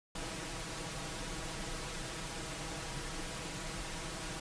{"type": "noise with comb filter", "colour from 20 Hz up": "pink", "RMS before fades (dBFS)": -41, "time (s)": [0.15, 4.4], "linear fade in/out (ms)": 5, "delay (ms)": 6.2, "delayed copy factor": 0.7, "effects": ["resampled to 22050 Hz"]}